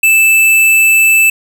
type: tone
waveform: square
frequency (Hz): 2637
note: E7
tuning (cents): 0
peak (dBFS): -6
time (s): 0.03-1.3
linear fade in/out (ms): 5
effects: none